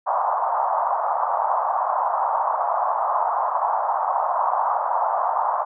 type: band-pass noise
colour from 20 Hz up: white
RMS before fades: -22 dBFS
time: 0.06-5.65 s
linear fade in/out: 20 ms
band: 660 to 1100 Hz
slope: 48 dB/octave
effects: none